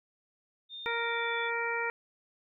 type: tone with pitch glide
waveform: sine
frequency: 3634 to 3474 Hz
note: A#7 to A7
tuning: -45 to -23 cents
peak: -40 dBFS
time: 0.69-1.51 s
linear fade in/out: 50 ms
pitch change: -78 cents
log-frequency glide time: 0.84-1.39 s
type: harmonic tone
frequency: 466.2 Hz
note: A#4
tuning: in tune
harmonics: 1 / 2 / 3 / 4 / 5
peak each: -36 / -36 / -36 / -36 / -36 dBFS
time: 0.86-1.9 s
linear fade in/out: 0 ms
effects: none